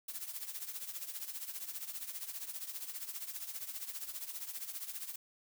blue noise with tremolo, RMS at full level -40 dBFS, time 0.08-5.16 s, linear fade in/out 5 ms, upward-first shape triangle, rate 15 Hz, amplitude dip 80%, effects none

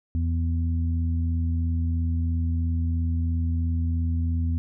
harmonic tone, 83 Hz, E2, 12 cents sharp, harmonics 1 / 2 / 3, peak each -22 / -37 / -32 dBFS, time 0.15-4.58 s, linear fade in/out 0 ms, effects none

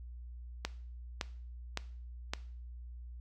click train, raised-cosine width 0.2 ms, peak -16 dBFS, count 4, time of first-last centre 0.65-2.335 s, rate 1.78 Hz, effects noise-tail reverb RT60 0.5 s tail -18 dB re dry + added 60 Hz sine -44 dBFS peak until 3.2 s

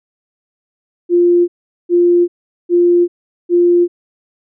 sine tone bursts, 349.4 Hz, F4, 1 cent sharp, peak -7 dBFS, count 4, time 1.09-3.88 s, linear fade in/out 50 ms, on 390 ms, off 410 ms, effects none

